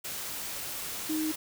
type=tone in noise; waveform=sine; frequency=311.7 Hz; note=D#4; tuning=3 cents sharp; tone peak=-28 dBFS; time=1.09-1.32 s; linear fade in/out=10 ms; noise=white; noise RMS=-37 dBFS; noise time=0.04-1.36 s; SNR=+6 dB; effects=none